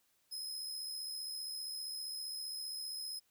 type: tone with amplitude modulation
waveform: sawtooth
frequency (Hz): 5110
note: D#8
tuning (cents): +45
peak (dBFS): -36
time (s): 0.31-3.2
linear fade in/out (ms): 20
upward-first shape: sine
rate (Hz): 75.2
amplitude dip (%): 40
effects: white hiss -75 dBFS RMS until 3.3 s